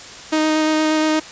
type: tone with vibrato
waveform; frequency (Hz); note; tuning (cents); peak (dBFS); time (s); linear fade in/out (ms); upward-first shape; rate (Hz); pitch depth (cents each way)
sawtooth; 311.1; D#4; 0; -11; 0.32-1.2; 10; square; 8.5; 8
effects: white hiss -36 dBFS RMS until 1.31 s + resampled to 16000 Hz